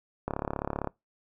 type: click train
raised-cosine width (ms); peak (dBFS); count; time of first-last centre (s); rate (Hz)
1; -16; 22; 0.28-0.873; 35.4
effects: noise-tail reverb RT60 0.2 s tail -23 dB re dry